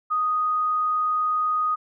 sine tone, 1244 Hz, D#6, 1 cent flat, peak -20 dBFS, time 0.1-1.76 s, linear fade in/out 20 ms, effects none

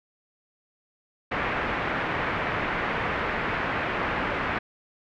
white low-pass noise, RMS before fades -28 dBFS, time 1.31-4.59 s, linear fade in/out 10 ms, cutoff 2100 Hz, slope 24 dB/octave, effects none

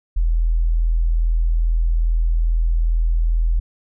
sine tone, 41.2 Hz, E1, in tune, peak -14 dBFS, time 0.16-3.6 s, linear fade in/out 10 ms, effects none

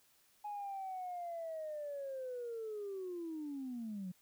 sine linear sweep, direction down, 839 to 176.4 Hz, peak -39 dBFS, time 0.44-4.12 s, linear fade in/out 10 ms, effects tanh soft clip ceiling -36 dBFS + white hiss -70 dBFS RMS until 4.21 s

